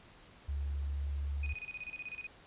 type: tone with pitch glide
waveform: sine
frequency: 70.6 to 71.05 Hz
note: C#2 to C#2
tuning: +32 to +43 cents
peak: -33 dBFS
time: 0.48-1.54 s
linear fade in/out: 10 ms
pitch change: +11 cents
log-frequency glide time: 0.63-1.37 s
type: tone with tremolo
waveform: sine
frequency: 2489 Hz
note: D#7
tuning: in tune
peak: -39 dBFS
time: 1.43-2.27 s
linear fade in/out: 5 ms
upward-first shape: square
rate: 16 Hz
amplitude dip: 80%
effects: pink hiss -58 dBFS RMS until 2.46 s + resampled to 8000 Hz